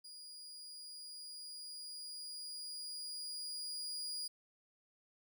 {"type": "tone with level ramp", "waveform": "35% pulse", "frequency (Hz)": 4872, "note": "D#8", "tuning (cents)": -37, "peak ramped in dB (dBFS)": [-49, -38], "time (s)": [0.04, 4.28], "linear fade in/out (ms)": 10, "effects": []}